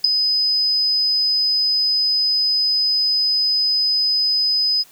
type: tone with ADSR envelope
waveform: sine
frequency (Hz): 5020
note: D#8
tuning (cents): +15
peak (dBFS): -6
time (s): 0.04-4.84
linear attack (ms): 7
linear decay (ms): 4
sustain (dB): -9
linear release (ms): 32
effects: white hiss -49 dBFS RMS until 4.91 s